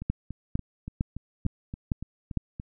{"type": "two click trains", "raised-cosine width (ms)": 5, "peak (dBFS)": [-13, -23], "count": [6, 10], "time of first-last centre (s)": [[0.1, 2.373], [0.02, 2.599]], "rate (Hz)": [2.2, 3.49], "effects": []}